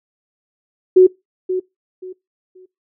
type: tone with echo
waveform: sine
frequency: 370 Hz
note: F#4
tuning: in tune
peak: -4 dBFS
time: 0.96-1.07 s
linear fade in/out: 10 ms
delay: 530 ms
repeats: 3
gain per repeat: -12 dB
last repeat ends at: 2.66 s
effects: noise-tail reverb RT60 0.2 s tail -23 dB re dry

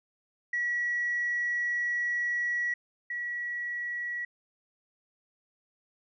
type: tone pair in turn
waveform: sine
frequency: 1929 / 1929 Hz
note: B6 / B6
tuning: -41 / -41 cents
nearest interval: unison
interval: 0 cents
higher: neither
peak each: -26 / -31 dBFS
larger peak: first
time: 0.53-2.74 / 3.1-4.25 s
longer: first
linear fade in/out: 5 ms
effects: tanh soft clip ceiling -22 dBFS

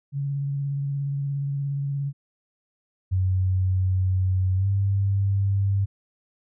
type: tone with vibrato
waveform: sine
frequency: 140.2 Hz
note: C#3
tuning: 20 cents sharp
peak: -24 dBFS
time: 0.12-2.13 s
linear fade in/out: 50 ms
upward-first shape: square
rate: 17 Hz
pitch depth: 17 cents each way
type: tone with pitch glide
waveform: sine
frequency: 93.3 to 98.68 Hz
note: F#2 to G2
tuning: +15 to +12 cents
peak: -19 dBFS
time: 3.11-5.86 s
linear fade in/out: 20 ms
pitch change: +97 cents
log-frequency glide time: 4.56-4.67 s
effects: none

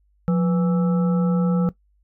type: harmonic tone with a mistuned harmonic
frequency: 164.81 Hz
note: E3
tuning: in tune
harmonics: 1 / 3 / 5 / 7 / 8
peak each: -16 / -27 / -37 / -44 / -34 dBFS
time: 0.28-1.69 s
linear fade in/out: 0 ms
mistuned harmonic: 1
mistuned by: +130 cents
effects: noise-tail reverb RT60 0.1 s tail -17 dB re dry + added 50 Hz sine -59 dBFS peak until 2.03 s

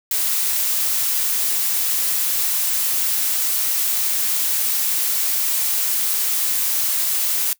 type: noise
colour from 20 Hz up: blue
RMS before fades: -20 dBFS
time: 0.11-7.53 s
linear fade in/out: 2 ms
effects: noise-tail reverb RT60 0.1 s tail -20 dB re dry

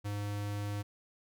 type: tone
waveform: square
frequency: 102.6 Hz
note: G#2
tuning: 21 cents flat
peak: -35 dBFS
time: 0.04-0.83 s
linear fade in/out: 20 ms
effects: none

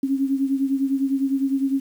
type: beating tone pair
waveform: sine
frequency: 270 / 279.9 Hz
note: C#4 / C#4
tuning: -45 / +17 cents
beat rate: 9.9 Hz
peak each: -20 / -25 dBFS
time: 0.03-1.8 s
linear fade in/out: 5 ms
effects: 8-bit

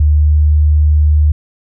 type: tone with pitch glide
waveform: sine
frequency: 75 to 75.43 Hz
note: D2 to D2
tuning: +37 to +47 cents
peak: -6 dBFS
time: 0-1.32 s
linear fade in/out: 5 ms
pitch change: +10 cents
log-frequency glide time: 0.17-0.34 s
effects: none

